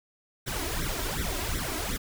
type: noise with flanger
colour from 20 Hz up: pink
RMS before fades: -31 dBFS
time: 0.46-1.98 s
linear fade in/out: 20 ms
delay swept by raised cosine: 0.52 to 3.12 ms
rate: 2.7 Hz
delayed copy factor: +0.95
effects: none